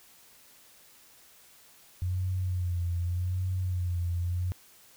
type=tone with vibrato; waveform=sine; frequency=89.6 Hz; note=F2; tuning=45 cents sharp; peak=-27 dBFS; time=2.02-4.52 s; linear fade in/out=0 ms; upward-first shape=sine; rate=0.84 Hz; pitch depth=60 cents each way; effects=white hiss -57 dBFS RMS until 4.96 s